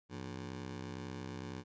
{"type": "ring-modulated tone", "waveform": "20% pulse", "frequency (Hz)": 130.81, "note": "C3", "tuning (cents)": 0, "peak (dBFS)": -34, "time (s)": [0.09, 1.64], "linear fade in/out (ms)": 50, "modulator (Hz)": 34.4, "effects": ["resampled to 16000 Hz"]}